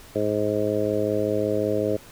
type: harmonic tone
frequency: 105.3 Hz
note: G#2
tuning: 24 cents sharp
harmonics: 1 / 2 / 3 / 4 / 5 / 6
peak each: -32 / -32 / -28 / -26 / -26 / -29 dBFS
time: 0.15-1.97 s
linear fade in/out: 10 ms
effects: pink hiss -47 dBFS RMS until 2.11 s